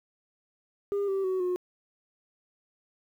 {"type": "tone with pitch steps", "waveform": "sine", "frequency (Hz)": [402.7, 388.3, 374.4, 361.1], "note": ["G4", "G4", "F#4", "F#4"], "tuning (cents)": [47, -16, 20, -42], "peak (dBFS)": -23, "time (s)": [0.92, 1.56], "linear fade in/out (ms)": 0, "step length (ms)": 160, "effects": ["tanh soft clip ceiling -25 dBFS", "10-bit"]}